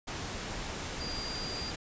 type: tone in noise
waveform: sine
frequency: 4770 Hz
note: D8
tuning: 26 cents sharp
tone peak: -38 dBFS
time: 1-1.71 s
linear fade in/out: 10 ms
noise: pink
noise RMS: -38 dBFS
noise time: 0.07-1.76 s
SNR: -3 dB
effects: resampled to 16000 Hz